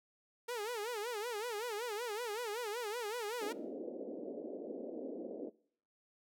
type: tone with vibrato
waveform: sawtooth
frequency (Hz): 449.5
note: A4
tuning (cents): +37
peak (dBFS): -34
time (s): 0.48-3.53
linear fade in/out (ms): 10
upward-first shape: sine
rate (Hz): 5.3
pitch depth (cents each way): 170
type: band-pass noise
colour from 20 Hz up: pink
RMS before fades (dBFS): -44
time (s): 3.41-5.5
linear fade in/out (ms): 10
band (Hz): 240 to 590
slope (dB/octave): 48
effects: noise-tail reverb RT60 0.6 s tail -22 dB re dry